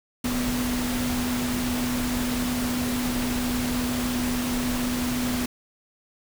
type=tone in noise; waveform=sine; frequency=246.9 Hz; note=B3; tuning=in tune; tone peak=-25 dBFS; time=0.24-5.46 s; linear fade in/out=5 ms; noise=pink; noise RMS=-30 dBFS; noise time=0.24-5.46 s; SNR=+2 dB; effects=none